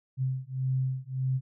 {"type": "beating tone pair", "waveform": "sine", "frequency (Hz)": [130, 131.7], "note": ["C3", "C3"], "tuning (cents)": [-11, 12], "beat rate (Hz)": 1.7, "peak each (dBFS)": -30, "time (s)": [0.17, 1.41], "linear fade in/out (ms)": 50, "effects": []}